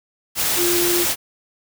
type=tone in noise; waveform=sine; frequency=349.2 Hz; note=F4; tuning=in tune; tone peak=-19 dBFS; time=0.56-1.06 s; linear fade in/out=50 ms; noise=white; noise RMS=-20 dBFS; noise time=0.35-1.16 s; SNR=-2 dB; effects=none